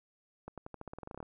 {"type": "accelerating click train", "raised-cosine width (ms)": 1, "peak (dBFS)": -29, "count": 15, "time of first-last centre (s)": [0.48, 1.228], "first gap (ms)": 97, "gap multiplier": 0.9, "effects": []}